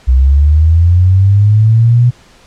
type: linear sweep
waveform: sine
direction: up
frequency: 62 to 123.47 Hz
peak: -4 dBFS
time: 0.07-2.11 s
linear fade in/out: 20 ms
effects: pink hiss -43 dBFS RMS until 2.46 s + low-pass 7000 Hz 12 dB/octave